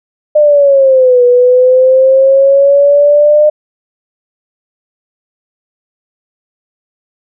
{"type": "exponential two-way sweep", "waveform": "sine", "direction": "down then up", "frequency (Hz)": [606, 487.5, 606], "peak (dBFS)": -3, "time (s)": [0.35, 3.5], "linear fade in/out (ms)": 10, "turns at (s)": 1.24, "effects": []}